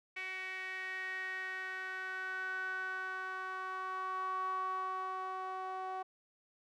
sawtooth tone with band-pass filter sweep, 375.4 Hz, F#4, 25 cents sharp, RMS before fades -40 dBFS, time 0.16-6.03 s, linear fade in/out 10 ms, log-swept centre 2200 to 890 Hz, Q 6.8, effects none

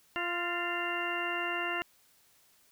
harmonic tone with a mistuned harmonic, 347 Hz, F4, 11 cents flat, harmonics 1 / 2 / 3 / 4 / 5 / 6 / 8, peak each -39 / -39 / -40 / -38 / -38 / -40 / -37 dBFS, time 0.16-1.82 s, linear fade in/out 0 ms, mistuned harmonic 5, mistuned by +41 cents, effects white hiss -65 dBFS RMS until 2.71 s

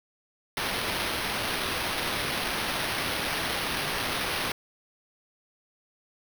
white noise with sample-and-hold, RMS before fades -30 dBFS, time 0.57-4.52 s, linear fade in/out 2 ms, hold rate 7350 Hz, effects none

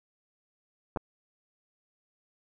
clicks, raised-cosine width 1 ms, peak -18 dBFS, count 2, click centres 0.962 / 0.972 s, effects none

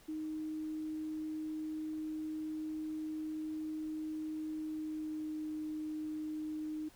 sine tone with pitch glide, 311.1 to 308.4 Hz, D#4 to D#4, 0 to -15 cents, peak -37 dBFS, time 0.08-6.89 s, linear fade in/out 10 ms, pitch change -15 cents, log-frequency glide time 4.6-5.45 s, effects pink hiss -62 dBFS RMS until 6.95 s

